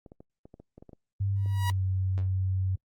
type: clicks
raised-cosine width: 2 ms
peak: -34 dBFS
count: 11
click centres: 0.062 / 0.119 / 0.205 / 0.455 / 0.541 / 0.6 / 0.78 / 0.825 / 0.893 / 0.932 / 1.46 s
type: tone with pitch glide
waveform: sine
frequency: 98.7 to 94.24 Hz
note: G2 to F#2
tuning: +12 to +32 cents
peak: -25 dBFS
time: 1.2-2.76 s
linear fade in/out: 10 ms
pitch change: -80 cents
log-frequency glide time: 1.5-1.83 s
type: tone with exponential growth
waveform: sawtooth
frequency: 963 Hz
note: B5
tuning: 44 cents flat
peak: -24 dBFS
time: 1.36-1.7 s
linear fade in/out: 0 ms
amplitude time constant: 73 ms
effects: noise-tail reverb RT60 0.1 s tail -26 dB re dry + Opus 48 kbps